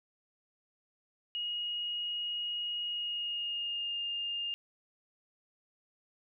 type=tone with pitch glide; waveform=sine; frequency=2881 to 2817 Hz; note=F#7 to F7; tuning=-47 to +14 cents; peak=-33 dBFS; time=1.35-4.54 s; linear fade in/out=0 ms; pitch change=-39 cents; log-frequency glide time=2.87-4.01 s; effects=none